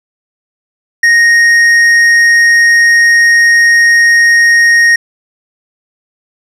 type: tone with tanh clipping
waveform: sine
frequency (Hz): 1864.7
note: A#6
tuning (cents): 0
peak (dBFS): -5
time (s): 1.03-4.96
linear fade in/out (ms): 5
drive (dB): 8
effects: none